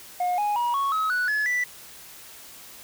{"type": "tone with pitch steps", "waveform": "sine", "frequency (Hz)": [718, 829.5, 958.4, 1107.3, 1279.3, 1478.1, 1707.7, 1973], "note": ["F5", "G#5", "A#5", "C#6", "D#6", "F#6", "G#6", "B6"], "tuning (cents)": [48, -2, 48, -2, 48, -2, 48, -2], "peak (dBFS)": -19, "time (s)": [0.2, 1.64], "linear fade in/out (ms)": 5, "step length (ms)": 180, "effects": ["tanh soft clip ceiling -21 dBFS", "white hiss -45 dBFS RMS until 2.83 s"]}